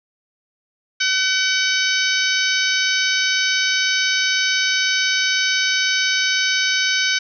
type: harmonic tone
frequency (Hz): 758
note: F#5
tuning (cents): +42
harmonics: 2 / 3 / 4 / 5 / 6 / 7 / 8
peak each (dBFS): -21 / -23 / -24 / -25 / -26 / -26 / -27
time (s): 1-7.19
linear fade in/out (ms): 10
effects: none